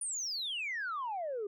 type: exponential sweep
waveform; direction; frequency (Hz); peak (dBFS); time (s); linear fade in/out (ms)
sine; down; 9630 to 392; -33; 0.01-1.47; 5
effects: tanh soft clip ceiling -31 dBFS